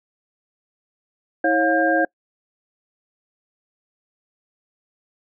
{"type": "tone cluster", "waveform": "sine", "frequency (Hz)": [323.4, 548, 712, 1601], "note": ["E4", "C#5", "F5", "G6"], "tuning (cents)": [-33, -20, 33, 36], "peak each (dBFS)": -21, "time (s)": [1.44, 2.05], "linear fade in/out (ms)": 5, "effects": ["noise-tail reverb RT60 0.1 s tail -26 dB re dry"]}